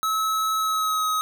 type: tone with pitch glide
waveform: square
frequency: 1294 to 1267.4 Hz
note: E6 to D#6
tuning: -32 to +32 cents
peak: -22 dBFS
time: 0.03-1.21 s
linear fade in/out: 0 ms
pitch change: -36 cents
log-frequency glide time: 0.56-1.06 s
effects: none